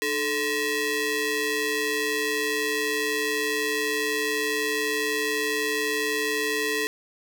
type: ring-modulated tone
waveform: sawtooth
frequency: 736 Hz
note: F#5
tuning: 9 cents flat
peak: -17 dBFS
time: 0.02-6.87 s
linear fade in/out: 0 ms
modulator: 1170 Hz
effects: none